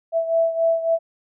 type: beating tone pair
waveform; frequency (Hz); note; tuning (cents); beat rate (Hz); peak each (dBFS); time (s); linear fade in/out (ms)
sine; 659.3 / 662.9; E5 / E5; 0 / +10; 3.6; -18 / -23; 0.12-0.99; 50
effects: none